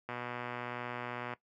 click train, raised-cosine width 0.5 ms, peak -24 dBFS, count 153, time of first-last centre 0.09-1.336 s, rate 122 Hz, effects noise-tail reverb RT60 0.1 s tail -17 dB re dry + high-pass 100 Hz 12 dB/octave

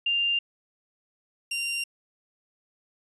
sine / sawtooth tone pair in turn, 2794 / 2773 Hz, F7 / F7, 0 / -13 cents, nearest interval unison, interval 13 cents, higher first, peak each -22 / -24 dBFS, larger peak first, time 0.06-0.39 / 1.51-1.84 s, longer neither, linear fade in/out 5 ms, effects resampled to 24000 Hz

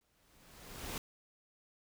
pink noise with exponential growth, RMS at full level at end -39 dBFS, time 0.01-0.98 s, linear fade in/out 2 ms, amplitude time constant 210 ms, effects none

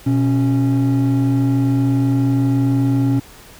triangle tone pair together, 122.8 / 275.7 Hz, B2 / C#4, -9 / -9 cents, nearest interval octave + major second, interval 1400 cents, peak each -13 dBFS, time 0.06-3.2 s, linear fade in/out 10 ms, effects tanh soft clip ceiling -7 dBFS + pink hiss -42 dBFS RMS until 3.59 s

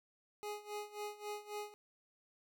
25% pulse tone with tremolo, 416.7 Hz, G#4, 6 cents sharp, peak -36 dBFS, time 0.43-1.74 s, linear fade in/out 0 ms, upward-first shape sine, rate 3.7 Hz, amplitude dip 85%, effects none

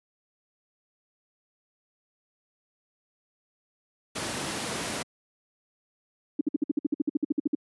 pink noise, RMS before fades -31 dBFS, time 4.15-5.03 s, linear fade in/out 10 ms
sine tone bursts, 293.7 Hz, D4, in tune, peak -20 dBFS, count 16, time 6.39-7.55 s, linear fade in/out 5 ms, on 20 ms, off 56 ms
effects high-pass 150 Hz 12 dB/octave + resampled to 24000 Hz

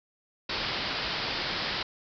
white low-pass noise, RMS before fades -32 dBFS, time 0.49-1.83 s, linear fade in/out 5 ms, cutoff 5100 Hz, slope 96 dB/octave, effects none

